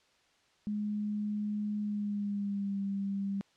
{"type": "tone with pitch glide", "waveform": "sine", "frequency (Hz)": [208.9, 197.63], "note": ["G#3", "G3"], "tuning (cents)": [10, 14], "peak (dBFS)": -31, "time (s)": [0.67, 3.41], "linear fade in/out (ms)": 0, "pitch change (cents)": -96, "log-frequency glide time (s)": [1.8, 2.79], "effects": ["white hiss -68 dBFS RMS until 3.56 s", "low-pass 5000 Hz 12 dB/octave"]}